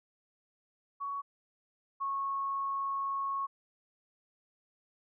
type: tone pair in turn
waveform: sine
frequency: 1119 / 1099.1 Hz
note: C#6 / C#6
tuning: +16 / -15 cents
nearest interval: unison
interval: 31 cents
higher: first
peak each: -34 / -31 dBFS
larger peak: second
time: 1-1.22 / 2-3.47 s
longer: second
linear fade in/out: 20 ms
effects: none